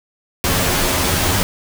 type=noise with comb filter; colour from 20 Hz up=pink; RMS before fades=-17 dBFS; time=0.44-1.43 s; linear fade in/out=0 ms; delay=11 ms; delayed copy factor=+0.65; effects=none